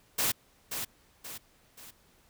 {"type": "noise with echo", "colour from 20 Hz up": "white", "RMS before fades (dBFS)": -28, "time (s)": [0.18, 0.32], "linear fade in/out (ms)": 10, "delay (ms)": 530, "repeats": 3, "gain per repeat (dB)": -7, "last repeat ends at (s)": 1.91, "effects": ["pink hiss -64 dBFS RMS until 2.29 s"]}